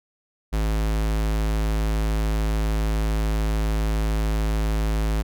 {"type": "tone", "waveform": "square", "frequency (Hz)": 53.5, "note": "A1", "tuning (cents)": -48, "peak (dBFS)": -21, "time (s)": [0.52, 5.23], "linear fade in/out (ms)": 20, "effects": []}